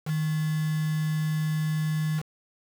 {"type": "tone with quantisation", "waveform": "sine", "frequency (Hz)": 155.56, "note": "D#3", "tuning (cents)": 0, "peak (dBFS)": -24, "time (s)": [0.05, 2.23], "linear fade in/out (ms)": 50, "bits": 6, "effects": []}